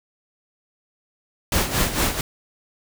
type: noise with tremolo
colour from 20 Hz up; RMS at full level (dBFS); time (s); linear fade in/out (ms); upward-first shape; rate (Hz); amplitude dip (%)
pink; -19; 1.52-2.21; 2; sine; 4.4; 70
effects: none